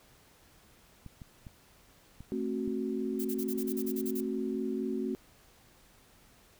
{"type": "clicks", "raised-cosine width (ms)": 5, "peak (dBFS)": -33, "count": 5, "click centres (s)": [1.063, 1.218, 1.468, 2.206, 2.677]}
{"type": "chord", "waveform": "sine", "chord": "F# diminished", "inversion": "first", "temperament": "just", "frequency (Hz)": [222, 266.4, 370], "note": ["A3", "C4", "F#4"], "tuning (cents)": [16, 31, 0], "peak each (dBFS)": -35, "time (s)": [2.32, 5.15], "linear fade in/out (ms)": 0}
{"type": "noise bursts", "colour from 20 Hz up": "violet", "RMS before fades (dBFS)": -40, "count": 11, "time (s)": [3.19, 4.209], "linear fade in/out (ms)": 10, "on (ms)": 59, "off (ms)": 37}
{"effects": ["pink hiss -61 dBFS RMS until 6.59 s"]}